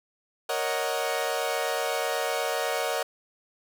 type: chord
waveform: sawtooth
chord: D# minor seventh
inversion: second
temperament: equal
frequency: 466.2 / 554.4 / 622.3 / 740 Hz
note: A#4 / C#5 / D#5 / F#5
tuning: 0 / 0 / 0 / 0 cents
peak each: -28 dBFS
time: 0.49-3.03 s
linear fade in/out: 5 ms
effects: none